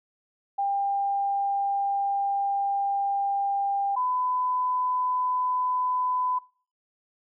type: tone pair in turn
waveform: sine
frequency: 797 / 1004 Hz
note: G5 / B5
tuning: +28 / +28 cents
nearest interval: major third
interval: 400 cents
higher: second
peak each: -23 dBFS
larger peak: neither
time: 0.58-3.96 / 3.96-6.39 s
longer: first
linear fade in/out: 10 ms
effects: noise-tail reverb RT60 0.4 s tail -22 dB re dry